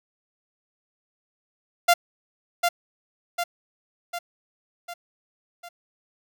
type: tone with echo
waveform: sawtooth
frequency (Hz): 694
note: F5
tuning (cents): -11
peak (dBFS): -10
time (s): 1.88-1.94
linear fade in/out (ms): 10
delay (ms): 750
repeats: 5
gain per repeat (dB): -5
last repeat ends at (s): 5.69
effects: none